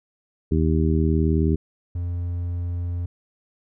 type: harmonic tone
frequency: 79.3 Hz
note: D#2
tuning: 33 cents sharp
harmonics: 1 / 2 / 3 / 4 / 5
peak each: -20 / -23 / -25 / -26 / -27 dBFS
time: 0.51-1.56 s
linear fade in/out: 10 ms
type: tone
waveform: triangle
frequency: 87.31 Hz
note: F2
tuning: in tune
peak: -22 dBFS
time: 1.95-3.06 s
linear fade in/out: 5 ms
effects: none